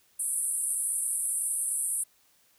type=band-pass noise; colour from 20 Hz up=white; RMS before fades=-30 dBFS; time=0.19-2.04 s; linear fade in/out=10 ms; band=8600 to 11000 Hz; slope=96 dB/octave; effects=white hiss -65 dBFS RMS until 2.58 s